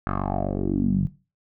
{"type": "tone with low-pass filter sweep", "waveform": "10% pulse", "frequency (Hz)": 48, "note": "G1", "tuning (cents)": -36, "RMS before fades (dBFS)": -24, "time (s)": [0.07, 1.07], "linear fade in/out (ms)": 0, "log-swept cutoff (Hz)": [1400, 150], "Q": 4.9, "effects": ["noise-tail reverb RT60 0.3 s tail -17 dB re dry"]}